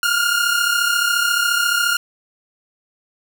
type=tone pair together; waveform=sawtooth; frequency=1396.9 / 1431.2 Hz; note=F6 / F6; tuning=0 / +42 cents; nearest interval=unison; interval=42 cents; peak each=-15 dBFS; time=0.03-1.97 s; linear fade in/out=2 ms; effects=none